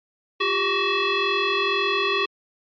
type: tone with frequency modulation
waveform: sine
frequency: 1110 Hz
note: C#6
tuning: 2 cents sharp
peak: -19 dBFS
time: 0.4-2.26 s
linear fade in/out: 10 ms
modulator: 754 Hz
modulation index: 3.3
effects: MP3 48 kbps